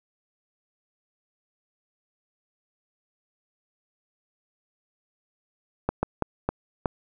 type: slowing click train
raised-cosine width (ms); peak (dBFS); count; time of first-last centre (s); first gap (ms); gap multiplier
1; -9; 5; 5.89-6.858; 140; 1.38
effects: none